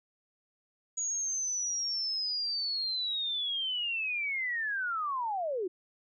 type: linear sweep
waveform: sine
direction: down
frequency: 6770 to 340 Hz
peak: -30 dBFS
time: 0.97-5.68 s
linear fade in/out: 10 ms
effects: none